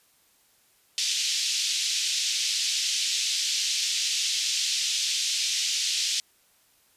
white band-pass noise, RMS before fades -27 dBFS, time 0.98-6.2 s, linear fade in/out 0 ms, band 2800 to 6400 Hz, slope 24 dB/octave, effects white hiss -63 dBFS RMS until 6.96 s + resampled to 32000 Hz

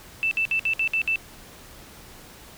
sine tone bursts, 2654 Hz, E7, 11 cents sharp, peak -20 dBFS, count 7, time 0.23-1.158 s, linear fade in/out 0 ms, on 82 ms, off 59 ms, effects pink hiss -46 dBFS RMS until 2.57 s

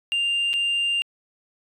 sine tone with dropouts, 2794 Hz, F7, in tune, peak -18 dBFS, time 0.12-1.02 s, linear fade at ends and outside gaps 0 ms, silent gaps 0.532-0.538 s, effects tanh soft clip ceiling -19 dBFS

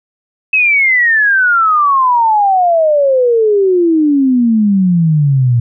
sine exponential sweep, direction down, 2599 to 116.54 Hz, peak -7 dBFS, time 0.53-5.6 s, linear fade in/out 5 ms, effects none

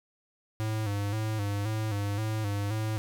square tone with vibrato, 105.2 Hz, G#2, 23 cents sharp, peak -29 dBFS, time 0.6-2.98 s, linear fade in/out 0 ms, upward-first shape square, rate 1.9 Hz, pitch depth 63 cents each way, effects none

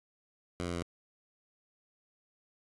10% pulse tone with pitch steps, 87.9 / 86.74 / 85.6 Hz, F2 / F2 / F2, +12 / -11 / -34 cents, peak -26 dBFS, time 0.6-0.825 s, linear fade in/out 0 ms, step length 75 ms, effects resampled to 24000 Hz

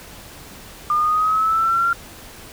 sine linear sweep, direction up, 1200 to 1388 Hz, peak -15 dBFS, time 0.9-1.93 s, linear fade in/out 2 ms, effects pink hiss -40 dBFS RMS until 2.52 s

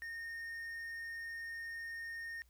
triangle tone with quantisation, 1838 Hz, A#6, 25 cents flat, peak -40 dBFS, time 0.02-2.42 s, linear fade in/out 0 ms, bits 10, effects added 60 Hz sine -65 dBFS peak until 2.49 s + white hiss -75 dBFS RMS until 2.49 s

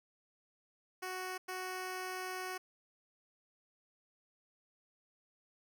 10% pulse tone bursts at uneven times, 370.3 Hz, F#4, 1 cent sharp, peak -31 dBFS, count 2, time 1.02-1.38 / 1.48-2.58 s, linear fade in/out 10 ms, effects none

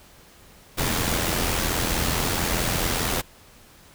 pink noise with amplitude modulation, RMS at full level -22 dBFS, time 0.77-3.22 s, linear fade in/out 20 ms, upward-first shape sine, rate 84.6 Hz, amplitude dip 50%, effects pink hiss -51 dBFS RMS until 3.94 s

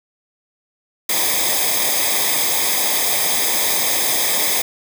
white noise with comb filter, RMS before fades -18 dBFS, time 1.09-4.62 s, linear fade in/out 5 ms, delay 0.7 ms, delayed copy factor -0.8, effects none

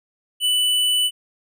square tone, 2980 Hz, F#7, 12 cents sharp, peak -17 dBFS, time 0.4-1.11 s, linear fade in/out 50 ms, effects none

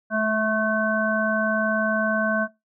harmonic tone with a mistuned harmonic, 217.9 Hz, A3, 17 cents flat, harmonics 1 / 3 / 5 / 7, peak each -25 / -24 / -31 / -24 dBFS, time 0.1-2.48 s, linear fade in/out 50 ms, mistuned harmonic 1, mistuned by -16 cents, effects noise-tail reverb RT60 0.2 s tail -19 dB re dry

